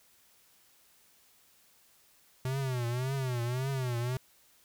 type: tone with vibrato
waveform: square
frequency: 127.2 Hz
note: C3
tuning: 48 cents flat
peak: -31 dBFS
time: 2.45-4.17 s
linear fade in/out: 2 ms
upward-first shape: triangle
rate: 1.8 Hz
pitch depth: 150 cents each way
effects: white hiss -64 dBFS RMS until 4.64 s